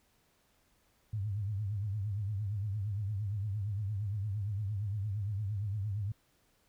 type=tone with vibrato; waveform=sine; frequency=102.2 Hz; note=G#2; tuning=27 cents flat; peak=-32 dBFS; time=1.13-6.12 s; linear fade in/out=5 ms; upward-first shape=triangle; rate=8.7 Hz; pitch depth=150 cents each way; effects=pink hiss -71 dBFS RMS until 6.68 s